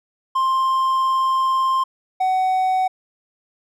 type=tone pair in turn; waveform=triangle; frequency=1053 / 750 Hz; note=C6 / F#5; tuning=+11 / +23 cents; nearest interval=tritone; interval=588 cents; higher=first; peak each=-14 dBFS; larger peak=neither; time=0.35-1.84 / 2.2-2.88 s; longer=first; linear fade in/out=10 ms; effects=none